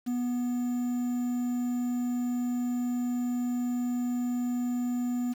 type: tone with quantisation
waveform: triangle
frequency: 245.1 Hz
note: B3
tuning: 13 cents flat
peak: -25 dBFS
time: 0.06-5.34 s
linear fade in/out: 20 ms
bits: 8
effects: none